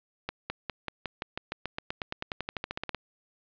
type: accelerating click train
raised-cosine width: 0.3 ms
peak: -16 dBFS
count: 24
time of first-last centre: 0.29-2.947 s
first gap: 210 ms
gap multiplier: 0.94
effects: resampled to 11025 Hz + 8-bit